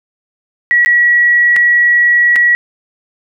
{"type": "tone with dropouts", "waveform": "sine", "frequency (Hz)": 1925, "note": "B6", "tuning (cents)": -45, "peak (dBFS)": -6, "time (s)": [0.71, 2.55], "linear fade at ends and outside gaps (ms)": 0, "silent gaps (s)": [[0.848, 0.86], [1.562, 1.565], [2.358, 2.362]], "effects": []}